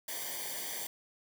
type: noise with comb filter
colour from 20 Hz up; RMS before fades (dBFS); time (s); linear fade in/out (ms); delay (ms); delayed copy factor
white; -39; 0.08-0.87; 5; 0.75; -0.9
effects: none